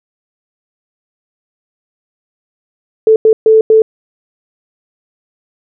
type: tone bursts at uneven times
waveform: sine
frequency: 440 Hz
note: A4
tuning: in tune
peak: -3 dBFS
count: 4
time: 3.07-3.16 / 3.25-3.33 / 3.46-3.61 / 3.7-3.82 s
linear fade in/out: 2 ms
effects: none